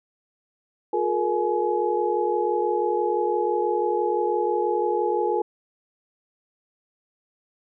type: tone cluster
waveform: sine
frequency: 356.1 / 427 / 473 / 844 Hz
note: F4 / G#4 / A#4 / G#5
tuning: +34 / +48 / +25 / +28 cents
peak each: -26 dBFS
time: 0.93-5.42 s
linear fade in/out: 5 ms
effects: none